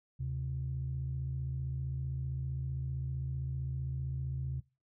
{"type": "tone pair together", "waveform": "sine", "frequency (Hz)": [75.88, 131.3], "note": ["D#2", "C3"], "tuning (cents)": [-43, 6], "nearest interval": "major sixth", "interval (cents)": 949, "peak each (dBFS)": [-38, -34], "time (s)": [0.19, 4.61], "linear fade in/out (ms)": 20, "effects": ["noise-tail reverb RT60 0.3 s tail -23 dB re dry", "tanh soft clip ceiling -27 dBFS"]}